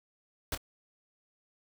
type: noise with echo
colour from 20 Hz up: pink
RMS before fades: -33 dBFS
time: 0.52-0.55 s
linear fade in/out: 2 ms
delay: 26 ms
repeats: 1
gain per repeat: -10 dB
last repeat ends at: 0.576 s
effects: none